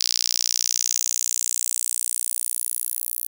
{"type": "tone with high-pass filter sweep", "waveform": "sawtooth", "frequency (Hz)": 59.9, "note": "A#1", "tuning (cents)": 48, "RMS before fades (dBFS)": -25, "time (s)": [0, 3.27], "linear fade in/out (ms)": 5, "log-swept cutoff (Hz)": [4900, 12000], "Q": 4.4, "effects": []}